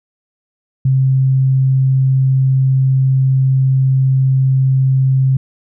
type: tone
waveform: sine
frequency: 132.6 Hz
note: C3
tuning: 23 cents sharp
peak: -9 dBFS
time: 0.85-5.37 s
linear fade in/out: 5 ms
effects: none